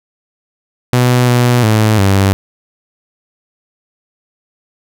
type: tone with pitch steps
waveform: sawtooth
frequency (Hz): 124 / 122.3 / 108.7 / 97.8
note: B2 / B2 / A2 / G2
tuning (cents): +7 / -16 / -21 / -4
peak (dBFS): -4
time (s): 0.93-2.33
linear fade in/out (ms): 0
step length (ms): 350
effects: none